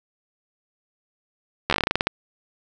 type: slowing click train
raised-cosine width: 0.3 ms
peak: -3 dBFS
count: 13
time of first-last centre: 1.7-2.07 s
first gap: 12 ms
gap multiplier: 1.16
effects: none